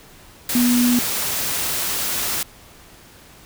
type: tone in noise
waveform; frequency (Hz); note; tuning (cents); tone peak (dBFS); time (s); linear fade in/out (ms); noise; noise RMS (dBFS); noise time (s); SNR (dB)
sine; 243.7; B3; -23; -14; 0.55-0.99; 2; white; -23; 0.49-2.43; +6
effects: pink hiss -46 dBFS RMS until 3.45 s